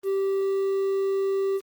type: tone with quantisation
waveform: triangle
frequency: 390 Hz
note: G4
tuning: 9 cents flat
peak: -20 dBFS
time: 0.03-1.61 s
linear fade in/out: 50 ms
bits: 8
effects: Opus 24 kbps